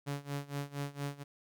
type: tone with tremolo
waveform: sawtooth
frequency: 142.1 Hz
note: C#3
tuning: 43 cents sharp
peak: -30 dBFS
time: 0.06-1.24 s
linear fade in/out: 20 ms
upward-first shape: sine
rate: 4.3 Hz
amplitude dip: 90%
effects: none